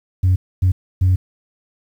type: tone bursts at uneven times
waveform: sine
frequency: 92.1 Hz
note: F#2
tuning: 7 cents flat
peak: -9 dBFS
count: 3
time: 0.23-0.36 / 0.62-0.72 / 1.01-1.16 s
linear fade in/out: 10 ms
effects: tanh soft clip ceiling -9 dBFS + 8-bit